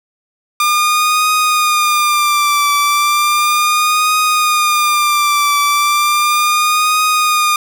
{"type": "tone with vibrato", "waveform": "sawtooth", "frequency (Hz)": 1202, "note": "D6", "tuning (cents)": 40, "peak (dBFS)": -7, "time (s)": [0.6, 7.56], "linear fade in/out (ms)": 2, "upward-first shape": "triangle", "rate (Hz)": 0.35, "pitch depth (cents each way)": 64, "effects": []}